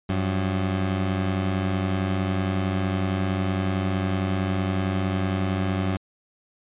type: tone pair together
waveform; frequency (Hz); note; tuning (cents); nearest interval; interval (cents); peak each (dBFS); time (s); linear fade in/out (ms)
20% pulse; 95.44 / 180; G2 / F#3; -46 / -47; major seventh; 1099; -18 / -28; 0.09-5.97; 5
effects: resampled to 8000 Hz